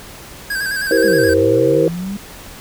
square tone with vibrato, 1600 Hz, G6, 35 cents sharp, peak -19 dBFS, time 0.5-1.34 s, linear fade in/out 5 ms, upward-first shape square, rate 9.5 Hz, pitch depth 50 cents each way
sine chord, C dominant seventh, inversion first, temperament just, 327 / 392.4 / 470.9 / 523.3 Hz, E4 / G4 / Bb4 / C5, -14 / +2 / +18 / 0 cents, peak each -17 / -18 / -14 / -17 dBFS, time 0.91-1.88 s, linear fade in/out 2 ms
sine linear two-way sweep, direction down then up, 221.1 to 82.41 to 205.2 Hz, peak -21 dBFS, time 1.04-2.17 s, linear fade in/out 5 ms, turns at 1.3 s
effects pink hiss -36 dBFS RMS until 2.6 s

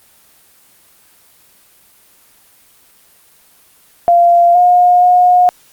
sine tone with pitch steps, 692 / 715 / 720 Hz, F5 / F5 / F#5, -16 / +41 / -47 cents, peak -5 dBFS, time 4.08-5.49 s, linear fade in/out 0 ms, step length 470 ms, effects white hiss -48 dBFS RMS until 5.72 s + Opus 24 kbps

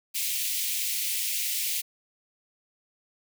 white high-pass noise, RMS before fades -29 dBFS, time 0.14-1.82 s, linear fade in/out 20 ms, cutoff 2100 Hz, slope 48 dB/octave, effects none

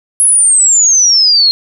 sine exponential sweep, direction down, 10730 to 4186 Hz, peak -5 dBFS, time 0.2-1.51 s, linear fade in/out 0 ms, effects none

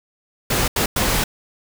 pink noise bursts at uneven times, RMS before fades -19 dBFS, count 3, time 0.5-0.68 / 0.76-0.86 / 0.96-1.24 s, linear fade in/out 5 ms, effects none

